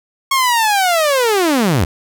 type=linear sweep; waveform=sawtooth; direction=down; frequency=1100 to 72.2 Hz; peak=-8 dBFS; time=0.31-1.85 s; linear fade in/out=5 ms; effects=none